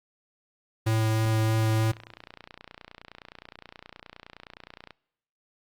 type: tone with vibrato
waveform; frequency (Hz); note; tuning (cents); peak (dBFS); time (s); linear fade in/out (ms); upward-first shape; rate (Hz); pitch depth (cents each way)
square; 110.6; A2; +9; -22; 0.86-1.92; 10; sine; 3.2; 8
type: click train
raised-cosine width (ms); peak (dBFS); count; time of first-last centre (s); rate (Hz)
0.3; -27; 98; 1.63-4.907; 29.6
effects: noise-tail reverb RT60 0.9 s tail -25 dB re dry + Opus 32 kbps